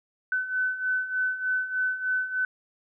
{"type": "beating tone pair", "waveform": "sine", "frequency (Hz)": [1509, 1512.3], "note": ["F#6", "F#6"], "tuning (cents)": [34, 37], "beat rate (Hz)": 3.3, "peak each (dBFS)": [-31, -26], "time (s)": [0.32, 2.45], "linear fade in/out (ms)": 2, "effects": []}